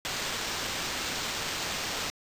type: noise with sample-and-hold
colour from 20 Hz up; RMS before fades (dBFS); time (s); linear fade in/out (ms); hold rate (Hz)
blue; -33; 0.05-2.1; 0; 11025
effects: resampled to 32000 Hz